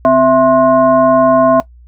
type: tone with frequency modulation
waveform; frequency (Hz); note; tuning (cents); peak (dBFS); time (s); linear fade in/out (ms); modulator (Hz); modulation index
sine; 659.3; E5; 0; -5; 0.05-1.6; 0; 401; 0.85
effects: noise-tail reverb RT60 0.1 s tail -18 dB re dry + added 60 Hz sine -37 dBFS peak until 1.87 s